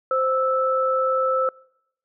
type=tone pair together; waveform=sine; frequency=522 / 1315.4 Hz; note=C5 / E6; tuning=-4 / -4 cents; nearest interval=octave + major third; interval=1600 cents; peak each=-21 dBFS; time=0.11-1.49 s; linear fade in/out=2 ms; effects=noise-tail reverb RT60 0.8 s tail -26 dB re dry